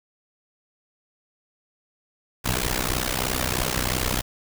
pink noise with amplitude modulation, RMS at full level -21 dBFS, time 2.44-4.22 s, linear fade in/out 20 ms, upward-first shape sine, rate 63 Hz, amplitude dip 95%, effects none

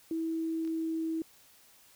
sine tone with pitch glide, 325.4 to 323.3 Hz, E4 to E4, -22 to -34 cents, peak -30 dBFS, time 0.11-1.22 s, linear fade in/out 2 ms, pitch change -12 cents, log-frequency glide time 0.27-0.96 s
clicks, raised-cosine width 0.2 ms, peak -37 dBFS, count 2, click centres 0.65 / 0.676 s
effects white hiss -60 dBFS RMS until 1.95 s

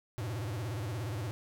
square tone with vibrato, 110.7 Hz, A2, 11 cents sharp, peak -35 dBFS, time 0.18-1.31 s, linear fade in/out 0 ms, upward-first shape sine, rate 17 Hz, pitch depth 250 cents each way, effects none

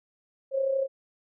sine tone with amplitude modulation, 539 Hz, C#5, 49 cents flat, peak -21 dBFS, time 0.51-0.88 s, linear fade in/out 50 ms, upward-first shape sine, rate 32.5 Hz, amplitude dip 55%, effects none

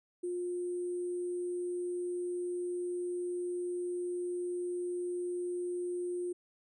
sine tone with sample-and-hold, 354.7 Hz, F4, 27 cents sharp, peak -33 dBFS, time 0.23-6.33 s, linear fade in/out 10 ms, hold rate 8820 Hz, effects resampled to 32000 Hz

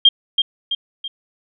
sine tone with echo, 3204 Hz, G7, 37 cents sharp, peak -6 dBFS, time 0.05-0.09 s, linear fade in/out 5 ms, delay 330 ms, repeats 3, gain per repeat -6 dB, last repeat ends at 1.08 s, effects none

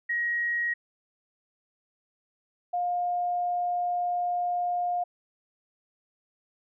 sine tone pair in turn, 1893 / 709.1 Hz, A#6 / F5, +26 / +26 cents, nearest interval octave + perfect fourth, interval 1700 cents, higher first, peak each -25 dBFS, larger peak neither, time 0.09-0.74 / 2.73-5.04 s, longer second, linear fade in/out 10 ms, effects none

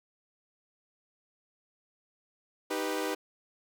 sawtooth chord, Eb augmented, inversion none, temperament equal, 311.1 / 392 / 493.9 Hz, Eb4 / G4 / B4, 0 / 0 / 0 cents, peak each -31 dBFS, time 2.7-3.15 s, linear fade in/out 10 ms, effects none

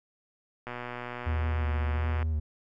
click train, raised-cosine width 0.5 ms, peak -22 dBFS, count 191, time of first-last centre 0.67-2.227 s, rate 122 Hz
triangle tone with vibrato, 77.78 Hz, D#2, in tune, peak -24 dBFS, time 1.26-2.4 s, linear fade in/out 10 ms, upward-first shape square, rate 1.4 Hz, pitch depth 34 cents each way
effects none

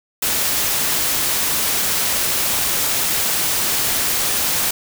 white noise, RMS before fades -19 dBFS, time 0.22-4.71 s, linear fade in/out 5 ms, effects none

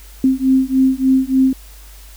sine beating tone pair, 261.6 / 265 Hz, C4 / C4, 0 / +22 cents, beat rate 3.4 Hz, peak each -14 dBFS, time 0.24-1.53 s, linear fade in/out 2 ms, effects added 50 Hz sine -37 dBFS peak until 2.16 s + white hiss -44 dBFS RMS until 2.16 s

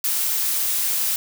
blue noise, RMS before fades -22 dBFS, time 0.04-1.16 s, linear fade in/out 2 ms, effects none

